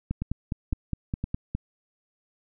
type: two click trains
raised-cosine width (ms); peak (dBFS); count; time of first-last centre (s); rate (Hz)
5; -16 / -15; 3 / 8; 0.22-1.24 / 0.11-1.55; 1.96 / 4.86
effects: none